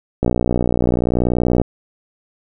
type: click train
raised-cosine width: 2 ms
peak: -3 dBFS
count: 85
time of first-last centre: 0.23-1.616 s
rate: 60.6 Hz
effects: none